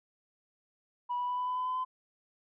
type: tone with pitch steps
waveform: sine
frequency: 977 / 983.2 / 989.5 / 995.8 / 1002.1 / 1008.5 / 1015 / 1021.4 Hz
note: B5 / B5 / B5 / B5 / B5 / B5 / B5 / C6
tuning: -19 / -8 / +3 / +14 / +25 / +36 / +47 / -42 cents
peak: -29 dBFS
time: 1.09-1.85 s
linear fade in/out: 20 ms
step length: 95 ms
effects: tanh soft clip ceiling -27 dBFS